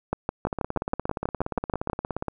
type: two click trains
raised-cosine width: 1 ms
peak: -14 / -10 dBFS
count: 32 / 12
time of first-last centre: 0.47-2.283 / 0.13-1.898 s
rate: 17.1 / 6.22 Hz
effects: none